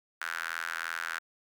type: tone with high-pass filter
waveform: sawtooth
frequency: 82.9 Hz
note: E2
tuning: 10 cents sharp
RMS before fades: -36 dBFS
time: 0.21-1.19 s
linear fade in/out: 5 ms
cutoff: 1500 Hz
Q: 5.4
effects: none